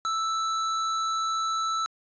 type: tone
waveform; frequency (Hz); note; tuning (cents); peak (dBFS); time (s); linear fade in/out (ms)
square; 1319; E6; +1; -26; 0.05-1.86; 0
effects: resampled to 16000 Hz